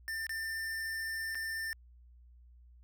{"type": "tone with dropouts", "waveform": "square", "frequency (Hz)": 1793, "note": "A6", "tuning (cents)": 32, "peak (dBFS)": -36, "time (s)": [0.08, 1.73], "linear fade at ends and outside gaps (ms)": 0, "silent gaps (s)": [[0.267, 0.294], [1.347, 1.353]], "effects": ["added 60 Hz sine -55 dBFS peak until 2.83 s"]}